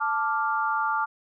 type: chord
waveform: sine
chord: D minor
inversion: second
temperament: equal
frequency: 880 / 1174.7 / 1396.9 Hz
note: A5 / D6 / F6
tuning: 0 / 0 / 0 cents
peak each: -27 / -27 / -28 dBFS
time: 0-1.06 s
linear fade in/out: 20 ms
effects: none